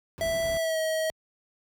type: noise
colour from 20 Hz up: brown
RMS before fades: -36 dBFS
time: 0.18-0.57 s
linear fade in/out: 0 ms
type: tone with pitch glide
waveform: square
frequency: 659.3 to 636.5 Hz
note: E5 to D#5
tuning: 0 to +39 cents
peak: -26 dBFS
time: 0.21-1.1 s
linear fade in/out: 0 ms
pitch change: -61 cents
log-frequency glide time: 0.56-0.79 s
effects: high-pass 60 Hz 12 dB/octave